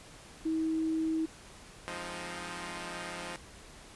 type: tone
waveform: sine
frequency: 320 Hz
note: D#4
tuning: 49 cents sharp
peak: -28 dBFS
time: 0.45-1.26 s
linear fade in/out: 10 ms
type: chord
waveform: 5% pulse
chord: F minor seventh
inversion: none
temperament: equal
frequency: 174.61 / 207.7 / 261.6 / 311.1 Hz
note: F3 / Ab3 / C4 / Eb4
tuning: 0 / 0 / 0 / 0 cents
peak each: -30 / -36 / -36 / -33 dBFS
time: 1.88-3.36 s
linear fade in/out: 0 ms
effects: pink hiss -52 dBFS RMS until 3.95 s + resampled to 24000 Hz